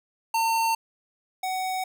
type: tone pair in turn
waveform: square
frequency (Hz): 906 / 748.8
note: A#5 / F#5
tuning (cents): -50 / +20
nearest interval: minor third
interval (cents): 330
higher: first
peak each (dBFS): -22 / -27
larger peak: first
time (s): 0.34-0.75 / 1.43-1.84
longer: neither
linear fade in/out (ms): 5
effects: none